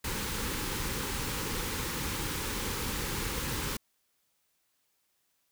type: band-stop noise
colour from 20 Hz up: pink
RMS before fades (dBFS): -34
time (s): 0.04-3.77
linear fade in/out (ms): 5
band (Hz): 550 to 800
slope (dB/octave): 96
effects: white hiss -75 dBFS RMS until 5.51 s